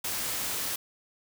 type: noise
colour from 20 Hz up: white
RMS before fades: -32 dBFS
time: 0.04-0.76 s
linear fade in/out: 5 ms
effects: none